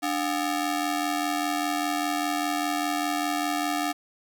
sawtooth ring-modulated tone, 505 Hz, B4, 39 cents sharp, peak -18 dBFS, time 0.02-3.93 s, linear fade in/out 20 ms, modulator 210 Hz, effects none

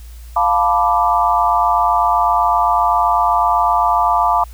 sine chord, B half-diminished seventh, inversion second, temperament equal with one note detuned, 701.7 / 880 / 987.8 / 1174.7 Hz, F5 / A5 / B5 / D6, +8 / 0 / 0 / 0 cents, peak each -17 dBFS, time 0.36-4.44 s, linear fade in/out 5 ms, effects added 58 Hz sine -32 dBFS peak until 4.53 s + white hiss -47 dBFS RMS until 4.53 s

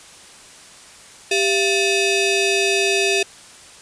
sawtooth ring-modulated tone, 1076 Hz, C6, 48 cents sharp, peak -9 dBFS, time 1.31-3.23 s, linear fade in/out 5 ms, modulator 1470 Hz, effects white hiss -43 dBFS RMS until 3.81 s + resampled to 22050 Hz

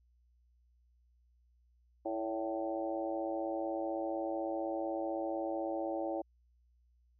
harmonic tone with a mistuned harmonic, 110 Hz, A2, in tune, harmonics 3 / 4 / 5 / 6 / 7 / 8, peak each -38 / -48 / -38 / -43 / -41 / -51 dBFS, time 2.05-6.22 s, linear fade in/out 10 ms, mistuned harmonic 5, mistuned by +44 cents, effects added 60 Hz sine -66 dBFS peak until 7.19 s

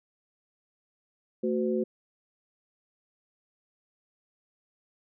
sine tone cluster, 223.1 / 370.6 / 509 Hz, A3 / F#4 / C5, +24 / +3 / -48 cents, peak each -29 / -28 / -32 dBFS, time 1.43-1.84 s, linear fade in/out 10 ms, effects none

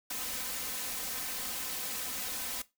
white noise with comb filter, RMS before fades -37 dBFS, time 0.1-2.62 s, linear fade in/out 5 ms, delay 3.9 ms, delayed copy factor +0.75, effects noise-tail reverb RT60 0.2 s tail -17 dB re dry

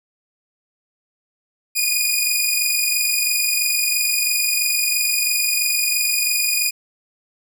10% pulse tone pair together, 2445 / 2468 Hz, D#7 / D#7, -31 / -15 cents, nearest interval unison, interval 16 cents, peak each -11 dBFS, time 1.75-6.71 s, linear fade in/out 20 ms, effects none

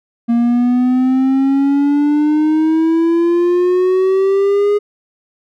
triangle exponential sweep, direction up, 233.1 to 414.9 Hz, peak -8 dBFS, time 0.28-4.79 s, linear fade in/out 20 ms, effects none

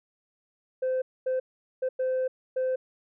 sine tone bursts at uneven times, 516 Hz, C5, 24 cents flat, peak -22 dBFS, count 5, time 0.82-1.02 / 1.26-1.4 / 1.82-1.89 / 1.99-2.28 / 2.56-2.76 s, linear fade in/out 10 ms, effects tanh soft clip ceiling -23 dBFS

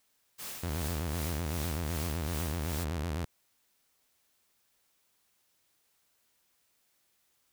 white noise with tremolo, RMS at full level -40 dBFS, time 0.38-2.85 s, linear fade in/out 20 ms, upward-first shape triangle, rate 2.6 Hz, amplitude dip 70%
sawtooth tone with vibrato, 80.2 Hz, E2, 47 cents flat, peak -28 dBFS, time 0.63-3.25 s, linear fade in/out 5 ms, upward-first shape square, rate 7.9 Hz, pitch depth 140 cents each way
effects white hiss -73 dBFS RMS until 7.52 s

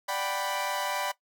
sawtooth chord, G major seventh, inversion second, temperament equal, 587.3 / 740 / 784 / 987.8 Hz, D5 / F#5 / G5 / B5, 0 / 0 / 0 / 0 cents, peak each -31 / -34 / -31 / -29 dBFS, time 0.08-1.12 s, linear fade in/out 10 ms, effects noise-tail reverb RT60 0.1 s tail -17 dB re dry

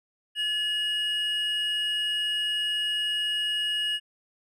triangle tone pair together, 1712 / 2882 Hz, A6 / F#7, -48 / -46 cents, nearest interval major sixth, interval 902 cents, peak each -33 / -24 dBFS, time 0.35-4 s, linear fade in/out 50 ms, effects none

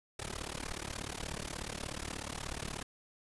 pink noise with amplitude modulation, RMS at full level -37 dBFS, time 0.19-2.83 s, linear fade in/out 5 ms, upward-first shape sine, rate 36.6 Hz, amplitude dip 95%, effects resampled to 24000 Hz

